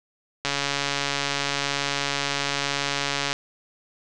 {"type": "click train", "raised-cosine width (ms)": 0.2, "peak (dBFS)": -7, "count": 407, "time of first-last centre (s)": [0.45, 3.329], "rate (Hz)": 141, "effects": ["resampled to 24000 Hz", "8-bit"]}